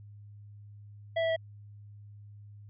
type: tone with pitch steps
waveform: square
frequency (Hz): 659.3 / 654.7 / 650.2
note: E5 / E5 / E5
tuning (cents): 0 / -12 / -24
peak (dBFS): -27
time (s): 1.16-1.364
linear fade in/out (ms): 10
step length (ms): 68
effects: added 103 Hz sine -47 dBFS peak until 2.69 s + resampled to 8000 Hz